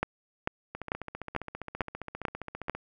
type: two click trains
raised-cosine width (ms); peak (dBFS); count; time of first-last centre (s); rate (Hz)
0.5; -22 / -12; 31 / 7; 0.75-2.75 / 0.03-2.697; 15 / 2.25
effects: none